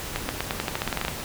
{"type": "accelerating click train", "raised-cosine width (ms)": 0.3, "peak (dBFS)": -9, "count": 14, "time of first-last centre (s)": [0.16, 1.082], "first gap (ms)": 130, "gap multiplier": 0.89, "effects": ["pink hiss -34 dBFS RMS until 1.24 s"]}